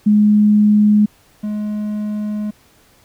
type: tone pair in turn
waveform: sine / triangle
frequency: 209.6 / 210.4 Hz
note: G#3 / G#3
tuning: +16 / +23 cents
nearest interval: unison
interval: 7 cents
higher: second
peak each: -8 / -17 dBFS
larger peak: first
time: 0.06-1.06 / 1.43-2.51 s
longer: second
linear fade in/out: 10 ms
effects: pink hiss -52 dBFS RMS until 3.04 s